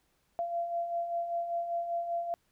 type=beating tone pair; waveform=sine; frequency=681 / 686.1 Hz; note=F5 / F5; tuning=-44 / -31 cents; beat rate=5.1 Hz; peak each=-40 / -31 dBFS; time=0.39-2.34 s; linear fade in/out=0 ms; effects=pink hiss -73 dBFS RMS until 2.51 s